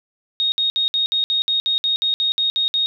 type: tone bursts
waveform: sine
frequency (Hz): 3729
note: A#7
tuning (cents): 0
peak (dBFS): -16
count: 14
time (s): 0.4-2.86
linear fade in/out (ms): 0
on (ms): 120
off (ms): 60
effects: none